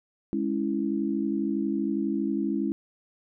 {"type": "chord", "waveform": "sine", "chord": "C# minor", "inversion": "second", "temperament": "equal", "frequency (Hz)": [207.7, 277.2, 329.6], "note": ["G#3", "C#4", "E4"], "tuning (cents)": [0, 0, 0], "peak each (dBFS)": -29, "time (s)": [0.33, 2.72], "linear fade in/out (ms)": 0, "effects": []}